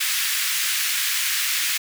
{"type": "high-pass noise", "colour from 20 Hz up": "pink", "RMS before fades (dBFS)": -23, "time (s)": [0, 1.78], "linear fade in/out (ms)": 10, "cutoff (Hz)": 1700, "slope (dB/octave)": 24, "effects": []}